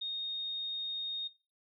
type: tone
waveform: sine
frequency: 3706 Hz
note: A#7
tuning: 11 cents flat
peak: -34 dBFS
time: 0.01-1.28 s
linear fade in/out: 10 ms
effects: noise-tail reverb RT60 0.3 s tail -18 dB re dry